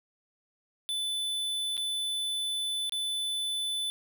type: tone with dropouts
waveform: square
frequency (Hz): 3500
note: A7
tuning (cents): -10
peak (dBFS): -30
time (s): 0.89-3.9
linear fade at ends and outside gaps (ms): 0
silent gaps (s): 1.769-1.777 / 2.895-2.922
effects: none